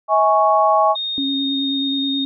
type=chord; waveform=sine; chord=C# minor; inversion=first; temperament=equal with one note detuned; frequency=642.3 / 830.6 / 1108.7 Hz; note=E5 / G#5 / C#6; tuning=-45 / 0 / 0 cents; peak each=-16 dBFS; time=0.08-0.96 s; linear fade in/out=50 ms
type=tone; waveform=sine; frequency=3697 Hz; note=A#7; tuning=15 cents flat; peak=-21 dBFS; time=0.95-2.25 s; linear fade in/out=10 ms
type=tone with vibrato; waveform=sine; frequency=273.7 Hz; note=C#4; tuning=22 cents flat; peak=-20 dBFS; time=1.18-2.25 s; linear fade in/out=0 ms; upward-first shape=square; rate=9.4 Hz; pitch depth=15 cents each way
effects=none